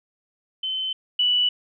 sine tone pair in turn, 3063 / 2960 Hz, G7 / F#7, -41 / 0 cents, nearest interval minor second, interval 59 cents, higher first, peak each -24 / -17 dBFS, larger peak second, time 0.63-0.93 / 1.19-1.49 s, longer neither, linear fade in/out 5 ms, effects none

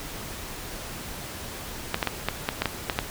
clicks, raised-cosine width 0.3 ms, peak -7 dBFS, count 9, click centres 1.944 / 2.028 / 2.073 / 2.286 / 2.489 / 2.62 / 2.657 / 2.898 / 2.989 s, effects pink hiss -37 dBFS RMS until 3.1 s

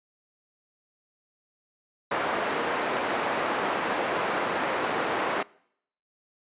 pink band-pass noise, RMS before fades -28 dBFS, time 2.11-5.43 s, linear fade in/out 5 ms, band 420 to 1800 Hz, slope 12 dB/octave, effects noise-tail reverb RT60 0.7 s tail -24 dB re dry + resampled to 8000 Hz

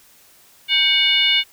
sine tone with frequency modulation, 2905 Hz, F#7, 32 cents flat, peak -13 dBFS, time 0.68-1.44 s, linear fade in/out 50 ms, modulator 668 Hz, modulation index 1.2, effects white hiss -51 dBFS RMS until 1.52 s

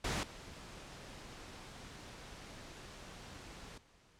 pink noise with level steps, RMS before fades -36 / -51 dBFS, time 0.04-3.78 s, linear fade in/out 5 ms, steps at 0.23 s, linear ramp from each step 2 ms, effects pink hiss -66 dBFS RMS until 4.19 s + low-pass 7000 Hz 12 dB/octave

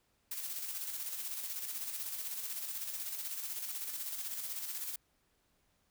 blue noise with tremolo, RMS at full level -39 dBFS, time 0.31-4.96 s, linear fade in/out 5 ms, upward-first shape square, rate 16 Hz, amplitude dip 40%, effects pink hiss -75 dBFS RMS until 5.9 s

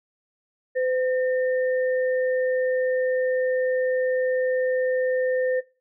sine tone pair together, 510 / 1815.9 Hz, C5 / A#6, -44 / -46 cents, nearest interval octave + minor seventh, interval 2198 cents, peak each -21 / -32 dBFS, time 0.75-5.61 s, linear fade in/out 20 ms, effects noise-tail reverb RT60 0.3 s tail -18 dB re dry

